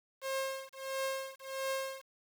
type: tone with tremolo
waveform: sawtooth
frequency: 535 Hz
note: C5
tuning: 38 cents sharp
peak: -28 dBFS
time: 0.21-2.05 s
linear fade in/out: 50 ms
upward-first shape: triangle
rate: 1.5 Hz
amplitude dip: 100%
effects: 9-bit